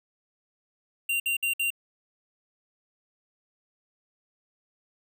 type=tone bursts; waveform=square; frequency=2771 Hz; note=F7; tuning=14 cents flat; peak=-25 dBFS; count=4; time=1.09-1.704 s; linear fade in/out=5 ms; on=110 ms; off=58 ms; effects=none